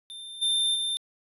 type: tone with level steps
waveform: square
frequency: 3587 Hz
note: A7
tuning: 33 cents sharp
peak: -39 / -23 / -27 dBFS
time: 0.1-0.97 s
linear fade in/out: 0 ms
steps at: 0.41 / 0.74 s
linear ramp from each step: 20 ms
effects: resampled to 32000 Hz